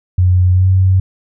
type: tone with pitch glide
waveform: sine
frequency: 90.9 to 94 Hz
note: F#2 to F#2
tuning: -30 to +28 cents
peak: -7 dBFS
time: 0.18-1 s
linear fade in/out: 5 ms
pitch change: +58 cents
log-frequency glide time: 0.52-0.67 s
effects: none